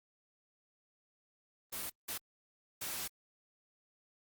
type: noise bursts at uneven times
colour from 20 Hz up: white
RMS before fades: -40 dBFS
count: 3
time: 1.72-1.9 / 2.08-2.18 / 2.81-3.08 s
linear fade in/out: 10 ms
effects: Opus 24 kbps